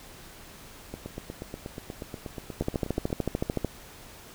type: two click trains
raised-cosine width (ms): 2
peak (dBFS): -13 / -22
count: 15 / 19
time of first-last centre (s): 2.61-3.647 / 0.94-3.103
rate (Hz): 13.5 / 8.32
effects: pink hiss -48 dBFS RMS until 4.34 s